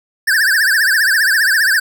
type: tone with vibrato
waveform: square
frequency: 1663 Hz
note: G#6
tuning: 2 cents sharp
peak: -11 dBFS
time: 0.27-1.8 s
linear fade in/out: 10 ms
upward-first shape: triangle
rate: 15 Hz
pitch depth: 200 cents each way
effects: none